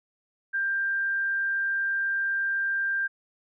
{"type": "tone", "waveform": "sine", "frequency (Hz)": 1587, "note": "G6", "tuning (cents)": 21, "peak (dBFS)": -24, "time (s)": [0.53, 3.08], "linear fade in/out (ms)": 20, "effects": []}